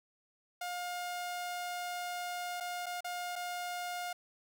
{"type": "tone with dropouts", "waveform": "sawtooth", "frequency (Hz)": 711, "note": "F5", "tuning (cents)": 31, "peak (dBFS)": -33, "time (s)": [0.61, 4.13], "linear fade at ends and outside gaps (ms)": 5, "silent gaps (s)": [[2.602, 2.606], [2.86, 2.864], [3.007, 3.044], [3.357, 3.36]], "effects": []}